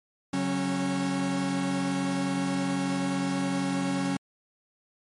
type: tone cluster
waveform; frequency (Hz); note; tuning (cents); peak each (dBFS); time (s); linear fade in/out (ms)
45% pulse; 140 / 185.9 / 274.1; C#3 / F#3 / C#4; +18 / +8 / -19; -37 / -30 / -28; 0.33-4.17; 5
effects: MP3 48 kbps